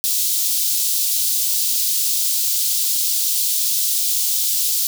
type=high-pass noise; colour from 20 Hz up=white; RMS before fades=-19 dBFS; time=0.04-4.87 s; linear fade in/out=0 ms; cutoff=3700 Hz; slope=24 dB/octave; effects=none